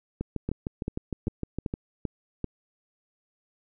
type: two click trains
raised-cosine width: 3 ms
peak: -16 / -17 dBFS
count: 6 / 11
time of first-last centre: 0.49-2.443 / 0.21-1.739 s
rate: 2.56 / 6.54 Hz
effects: none